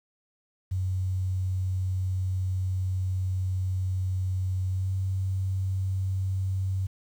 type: tone with pitch glide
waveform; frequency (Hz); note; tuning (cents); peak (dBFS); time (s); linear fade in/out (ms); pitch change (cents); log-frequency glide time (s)
sine; 93.3 to 94.99; F#2 to F#2; +15 to +46; -25; 0.71-6.87; 10; +31; 4.7-4.91
effects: 9-bit